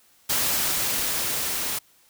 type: noise with level ramp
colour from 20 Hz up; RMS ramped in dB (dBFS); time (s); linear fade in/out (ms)
white; -23 to -28; 0.29-1.79; 10
effects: white hiss -59 dBFS RMS until 2.09 s